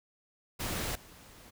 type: noise with level steps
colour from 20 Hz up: pink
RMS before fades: -35 / -54 dBFS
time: 0.59-1.51 s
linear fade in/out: 20 ms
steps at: 0.95 s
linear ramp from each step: 5 ms
effects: none